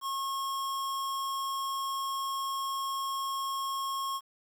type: tone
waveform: square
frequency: 1086 Hz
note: C#6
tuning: 36 cents flat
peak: -32 dBFS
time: 0.01-4.21 s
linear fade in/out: 50 ms
effects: 10-bit